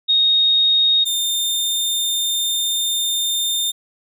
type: tone pair in turn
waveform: sine / sawtooth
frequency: 3729 / 3619 Hz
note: A#7 / A7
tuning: 0 / +48 cents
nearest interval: minor second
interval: 52 cents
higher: first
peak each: -12 / -15 dBFS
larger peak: first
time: 0.08-1.05 / 1.05-3.72 s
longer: second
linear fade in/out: 20 ms
effects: none